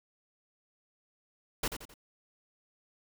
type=noise with echo; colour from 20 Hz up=pink; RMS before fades=-31 dBFS; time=1.63-1.68 s; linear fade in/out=5 ms; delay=87 ms; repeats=3; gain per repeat=-8 dB; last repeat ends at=1.941 s; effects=none